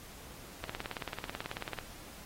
click train, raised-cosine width 0.3 ms, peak -21 dBFS, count 22, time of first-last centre 0.64-1.788 s, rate 18.3 Hz, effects pink hiss -51 dBFS RMS until 2.25 s + AAC 48 kbps

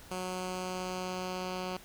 10% pulse tone with low-pass filter sweep, 183.7 Hz, F#3, 12 cents flat, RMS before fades -37 dBFS, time 0.11-1.77 s, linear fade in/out 2 ms, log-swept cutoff 9600 to 4600 Hz, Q 1.3, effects pink hiss -53 dBFS RMS until 1.84 s

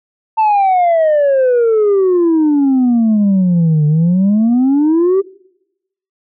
sine exponential two-way sweep, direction down then up, 895 to 147.7 to 397 Hz, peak -6 dBFS, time 0.37-5.22 s, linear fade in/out 20 ms, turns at 3.86 s, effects noise-tail reverb RT60 0.9 s tail -25 dB re dry + tanh soft clip ceiling -7 dBFS

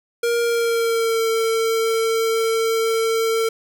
square tone with pitch glide, 470.1 to 451 Hz, A#4 to A4, +15 to +43 cents, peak -18 dBFS, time 0.23-3.49 s, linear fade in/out 5 ms, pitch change -72 cents, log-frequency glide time 0.41-1.24 s, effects 10-bit

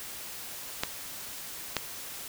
clicks, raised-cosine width 0.2 ms, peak -9 dBFS, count 2, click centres 0.835 / 1.767 s, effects white hiss -41 dBFS RMS until 2.28 s

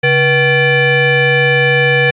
sine tone with frequency modulation, 1108.7 Hz, C#6, in tune, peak -8 dBFS, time 0.03-2.11 s, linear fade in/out 10 ms, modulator 624 Hz, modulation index 2.3, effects AAC 64 kbps

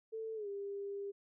sine tone with pitch glide, 444.1 to 400.2 Hz, A4 to G4, +16 to +36 cents, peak -39 dBFS, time 0.12-1.12 s, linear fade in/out 20 ms, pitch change -180 cents, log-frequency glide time 0.35-0.48 s, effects none

